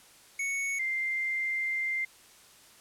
square / sine tone pair in turn, 2217 / 2093 Hz, C#7 / C7, 0 / 0 cents, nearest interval minor second, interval 100 cents, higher first, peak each -30 / -28 dBFS, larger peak second, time 0.39-0.79 / 0.79-2.05 s, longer second, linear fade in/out 5 ms, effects white hiss -56 dBFS RMS until 2.8 s + low-pass 11000 Hz 12 dB/octave

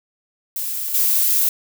violet noise with level steps, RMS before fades -25 / -17 dBFS, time 0.56-1.49 s, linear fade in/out 2 ms, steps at 0.94 s, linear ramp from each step 5 ms, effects none

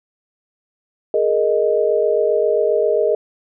sine chord, Ab suspended second, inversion none, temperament equal with one note detuned, 418.7 / 466.2 / 622.3 Hz, Ab4 / Bb4 / Eb5, +14 / 0 / 0 cents, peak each -18 dBFS, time 1.14-3.15 s, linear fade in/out 2 ms, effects none

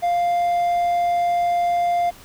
triangle tone, 698.5 Hz, F5, in tune, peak -15 dBFS, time 0.02-2.11 s, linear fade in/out 20 ms, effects pink hiss -45 dBFS RMS until 2.24 s

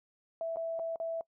sine tone with dropouts, 659.3 Hz, E5, in tune, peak -32 dBFS, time 0.41-1.21 s, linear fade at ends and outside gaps 1 ms, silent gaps 0.56-0.569 / 0.792-0.796 / 0.959-1 s, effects noise-tail reverb RT60 0.1 s tail -23 dB re dry

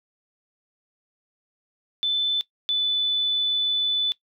sine tone pair in turn, 3517 / 3493 Hz, A7 / A7, -1 / -13 cents, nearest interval unison, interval 12 cents, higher first, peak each -20 dBFS, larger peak neither, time 2.03-2.41 / 2.69-4.12 s, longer second, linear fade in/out 0 ms, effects noise-tail reverb RT60 0.1 s tail -19 dB re dry

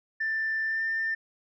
sine tone with pitch glide, 1775 to 1795.6 Hz, A6 to A6, +15 to +35 cents, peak -25 dBFS, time 0.2-1.15 s, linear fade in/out 10 ms, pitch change +20 cents, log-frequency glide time 0.65-0.83 s, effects tanh soft clip ceiling -22 dBFS

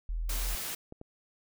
sine tone, 41.2 Hz, E1, in tune, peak -30 dBFS, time 0.09-0.55 s, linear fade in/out 0 ms
white noise, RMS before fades -37 dBFS, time 0.29-0.75 s, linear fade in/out 5 ms
clicks, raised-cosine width 2 ms, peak -31 dBFS, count 2, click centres 0.924 / 1.014 s
effects none

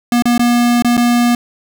square tone with dropouts, 240 Hz, B3, 49 cents flat, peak -10 dBFS, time 0.12-1.35 s, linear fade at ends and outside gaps 2 ms, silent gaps 0.223-0.255 / 0.379-0.394 / 0.823-0.846 / 0.969-0.976 s, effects none

